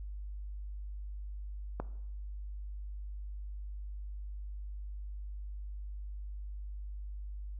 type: click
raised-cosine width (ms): 1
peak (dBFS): -21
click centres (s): 1.8
effects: noise-tail reverb RT60 0.8 s tail -17 dB re dry + added 50 Hz sine -39 dBFS peak until 7.59 s